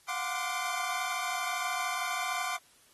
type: tone cluster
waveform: 25% pulse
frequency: 711 / 744 / 1035 / 1177 Hz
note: F5 / F#5 / C6 / D6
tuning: +31 / +9 / -19 / +3 cents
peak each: -35 / -35 / -34 / -32 dBFS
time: 0.08-2.57 s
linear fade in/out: 10 ms
effects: white hiss -62 dBFS RMS until 2.93 s + AAC 32 kbps